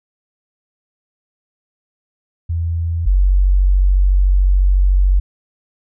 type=tone pair in turn; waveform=sine; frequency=83.6 / 46.92 Hz; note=E2 / F#1; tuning=+25 / +25 cents; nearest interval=minor seventh; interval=1000 cents; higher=first; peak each=-16 / -9 dBFS; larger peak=second; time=2.49-3.06 / 3.06-5.2 s; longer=second; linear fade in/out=10 ms; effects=none